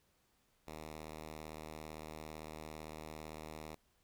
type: tone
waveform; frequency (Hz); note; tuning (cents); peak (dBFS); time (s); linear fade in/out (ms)
5% pulse; 77.78; D#2; 0; -35; 0.67-3.75; 5
effects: pink hiss -75 dBFS RMS until 4.03 s